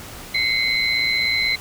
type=tone cluster; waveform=sine; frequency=2076 / 2192 / 4062 Hz; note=C7 / C#7 / B7; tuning=-14 / -20 / +48 cents; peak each=-22 dBFS; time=0.34-1.56 s; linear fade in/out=10 ms; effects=pink hiss -37 dBFS RMS until 1.6 s